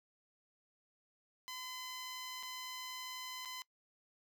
10% pulse tone with dropouts, 1019 Hz, C6, 46 cents flat, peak -35 dBFS, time 1.48-3.62 s, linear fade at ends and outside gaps 0 ms, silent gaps 2.428-2.432 / 3.45-3.456 s, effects noise-tail reverb RT60 0.1 s tail -22 dB re dry

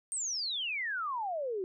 sine exponential sweep, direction down, 8800 to 360 Hz, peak -32 dBFS, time 0.12-1.64 s, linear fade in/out 0 ms, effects none

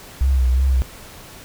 sine tone with vibrato, 64.7 Hz, C2, 19 cents flat, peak -13 dBFS, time 0.21-0.82 s, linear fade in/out 0 ms, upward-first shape triangle, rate 2.8 Hz, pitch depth 75 cents each way, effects pink hiss -40 dBFS RMS until 1.44 s

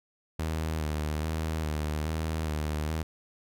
sawtooth tone with vibrato, 77.78 Hz, D#2, in tune, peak -25 dBFS, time 0.39-3.03 s, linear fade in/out 5 ms, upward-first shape square, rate 1.2 Hz, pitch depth 36 cents each way, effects none

